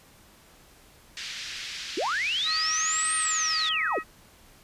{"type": "band-pass noise", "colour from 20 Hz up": "white", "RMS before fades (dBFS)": -37, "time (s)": [1.17, 3.69], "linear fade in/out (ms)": 0, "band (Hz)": [1700, 5200], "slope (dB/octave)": 24}
{"type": "linear two-way sweep", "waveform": "sine", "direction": "up then down", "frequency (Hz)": [277.2, 8870, 277.2], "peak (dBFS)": -25, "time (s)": [1.97, 3.99], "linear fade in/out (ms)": 5, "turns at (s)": 3.16}
{"type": "harmonic tone", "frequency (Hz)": 635, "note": "D#5", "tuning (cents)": 35, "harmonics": [2, 3, 4], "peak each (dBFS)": [-32, -33, -40], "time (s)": [2.44, 4.04], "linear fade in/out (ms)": 50}
{"effects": ["pink hiss -55 dBFS RMS until 4.63 s", "resampled to 32000 Hz"]}